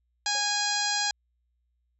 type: harmonic tone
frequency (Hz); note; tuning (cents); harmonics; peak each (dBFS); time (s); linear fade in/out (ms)
824; G#5; -14; 1 / 2 / 3 / 4 / 5 / 6 / 7 / 8 / 9; -32 / -32 / -38 / -36 / -32 / -32 / -37 / -34 / -36; 0.26-1.11; 2
type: tone with exponential decay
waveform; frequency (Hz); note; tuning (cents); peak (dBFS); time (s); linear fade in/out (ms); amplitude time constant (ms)
triangle; 547; C#5; -23; -36; 0.35-0.5; 0; 31
effects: added 60 Hz sine -70 dBFS peak until 1.99 s